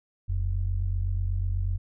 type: tone pair together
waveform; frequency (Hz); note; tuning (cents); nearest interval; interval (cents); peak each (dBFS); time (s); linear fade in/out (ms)
sine; 42.76 / 90.9; F1 / F#2; -36 / -30; octave + minor second; 1306; -27; 0.28-1.78; 20
effects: none